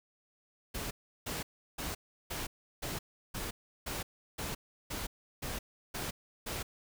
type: noise bursts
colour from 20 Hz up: pink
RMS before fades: -38 dBFS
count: 12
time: 0.74-6.63 s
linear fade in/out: 10 ms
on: 170 ms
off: 350 ms
effects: none